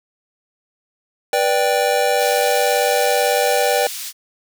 square chord, G major, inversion first, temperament just, 490 / 588 / 784 Hz, B4 / D5 / G5, -14 / +2 / 0 cents, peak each -20 dBFS, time 1.33-3.87 s, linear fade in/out 2 ms
pink high-pass noise, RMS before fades -29 dBFS, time 2.17-4.13 s, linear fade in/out 50 ms, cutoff 3600 Hz, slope 12 dB/octave
effects none

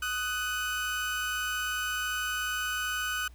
30% pulse tone pair together, 1250 / 1491.5 Hz, D#6 / F#6, +8 / +13 cents, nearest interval minor third, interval 305 cents, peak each -33 / -28 dBFS, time 0.02-3.28 s, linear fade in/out 5 ms, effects added 60 Hz sine -48 dBFS peak until 3.34 s + pink hiss -63 dBFS RMS until 3.34 s

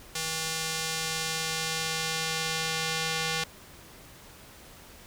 square tone with band-pass filter sweep, 160.8 Hz, E3, 43 cents flat, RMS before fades -31 dBFS, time 0.15-3.44 s, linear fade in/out 5 ms, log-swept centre 6500 to 3900 Hz, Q 0.74, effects pink hiss -50 dBFS RMS until 5.06 s

